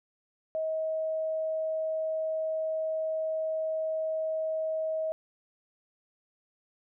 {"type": "tone", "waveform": "sine", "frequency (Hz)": 635, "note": "D#5", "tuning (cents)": 35, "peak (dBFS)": -28, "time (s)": [0.55, 5.12], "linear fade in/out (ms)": 0, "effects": []}